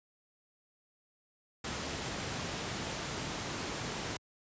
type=noise; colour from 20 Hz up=pink; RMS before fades=-37 dBFS; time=1.64-4.17 s; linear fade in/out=5 ms; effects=high-pass 80 Hz 12 dB/octave + resampled to 16000 Hz